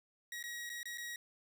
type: tone with dropouts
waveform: sawtooth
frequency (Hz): 1902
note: A#6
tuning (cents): +34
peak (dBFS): -38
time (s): 0.32-1.16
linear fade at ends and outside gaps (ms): 2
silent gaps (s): 0.428-0.438 / 0.694-0.699 / 0.831-0.855 / 0.975-0.981
effects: none